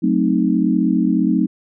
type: chord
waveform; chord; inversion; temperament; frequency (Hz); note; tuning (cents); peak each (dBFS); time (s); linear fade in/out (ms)
sine; F# diminished seventh; none; equal; 185 / 220 / 261.6 / 311.1; F#3 / A3 / C4 / Eb4; 0 / 0 / 0 / 0; -19; 0.02-1.47; 20
effects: none